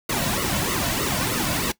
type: noise with flanger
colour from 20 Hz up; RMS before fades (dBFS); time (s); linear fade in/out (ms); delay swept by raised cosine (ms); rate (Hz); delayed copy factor
pink; -24; 0.09-1.72; 5; 1.2 to 2.5; 3.2; -0.75
effects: noise-tail reverb RT60 0.1 s tail -19 dB re dry

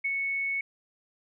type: tone with ADSR envelope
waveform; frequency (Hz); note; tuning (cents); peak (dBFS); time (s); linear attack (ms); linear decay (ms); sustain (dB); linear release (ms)
sine; 2211; C#7; -5; -25; 0.04-0.61; 11; 44; -2; 4
effects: none

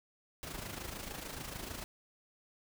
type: noise with amplitude modulation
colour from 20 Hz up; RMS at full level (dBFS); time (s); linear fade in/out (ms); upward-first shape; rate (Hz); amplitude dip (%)
pink; -41; 0.43-1.84; 0; sine; 26.7; 60
effects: none

